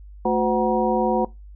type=tone cluster; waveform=sine; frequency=219.4 / 362.3 / 510 / 746 / 949 Hz; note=A3 / F#4 / C5 / F#5 / A#5; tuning=-5 / -36 / -44 / +14 / +31 cents; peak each=-24 dBFS; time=0.25-1.25 s; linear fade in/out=5 ms; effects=noise-tail reverb RT60 0.2 s tail -20 dB re dry + added 50 Hz sine -39 dBFS peak until 1.55 s